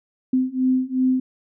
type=beating tone pair; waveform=sine; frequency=256.2 / 258.9 Hz; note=C4 / C4; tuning=-36 / -18 cents; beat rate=2.7 Hz; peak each=-21 / -20 dBFS; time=0.33-1.2 s; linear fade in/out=5 ms; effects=none